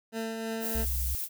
20% pulse tone with tremolo, 224.4 Hz, A3, 34 cents sharp, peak -26 dBFS, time 0.12-0.86 s, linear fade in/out 50 ms, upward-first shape triangle, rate 3.1 Hz, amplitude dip 35%
violet noise, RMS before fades -34 dBFS, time 0.6-1.29 s, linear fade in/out 50 ms
sine tone, 64 Hz, C2, 38 cents flat, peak -29 dBFS, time 0.75-1.15 s, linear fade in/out 0 ms
effects none

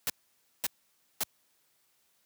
white noise bursts, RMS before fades -30 dBFS, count 3, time 0.07-1.234 s, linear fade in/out 0 ms, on 28 ms, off 540 ms, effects white hiss -71 dBFS RMS until 2.25 s + high-pass 80 Hz 12 dB/octave

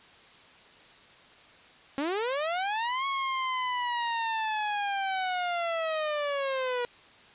sawtooth linear two-way sweep, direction up then down, 265.9 to 1104 to 480.9 Hz, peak -24 dBFS, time 1.98-6.85 s, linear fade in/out 0 ms, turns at 3.06 s, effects white hiss -54 dBFS RMS until 7.34 s + resampled to 8000 Hz

